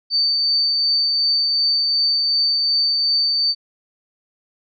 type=tone with tremolo; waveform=sine; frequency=4575 Hz; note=D8; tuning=46 cents flat; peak=-14 dBFS; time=0.1-3.55 s; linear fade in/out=50 ms; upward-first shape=triangle; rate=2.7 Hz; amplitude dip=25%; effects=none